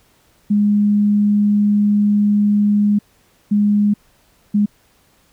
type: tone bursts at uneven times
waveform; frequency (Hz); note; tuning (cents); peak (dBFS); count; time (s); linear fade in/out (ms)
sine; 206.5; G#3; -10; -11; 3; 0.5-2.99 / 3.51-3.94 / 4.54-4.66; 10
effects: pink hiss -56 dBFS RMS until 5.32 s